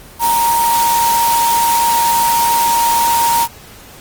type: tone in noise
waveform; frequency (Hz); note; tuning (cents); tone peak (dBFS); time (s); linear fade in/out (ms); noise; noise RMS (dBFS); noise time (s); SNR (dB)
sine; 932.3; A#5; 0; -11; 0.19-3.48; 50; white; -19; 0.19-3.48; +5
effects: pink hiss -38 dBFS RMS until 4 s + Opus 24 kbps